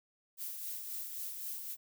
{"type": "noise with tremolo", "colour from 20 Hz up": "violet", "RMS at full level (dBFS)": -40, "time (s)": [0.37, 1.77], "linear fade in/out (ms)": 50, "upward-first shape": "sine", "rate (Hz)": 3.8, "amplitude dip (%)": 40, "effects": []}